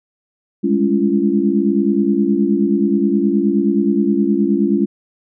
sine tone cluster, 202 / 211.5 / 281.2 / 341.8 Hz, G#3 / G#3 / C#4 / F4, -48 / +32 / +25 / -37 cents, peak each -18 dBFS, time 0.63-4.86 s, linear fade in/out 20 ms, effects none

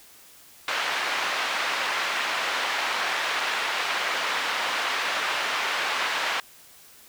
pink band-pass noise, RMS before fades -27 dBFS, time 0.68-6.4 s, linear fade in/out 2 ms, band 1000 to 3200 Hz, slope 12 dB/octave, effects white hiss -51 dBFS RMS until 7.08 s

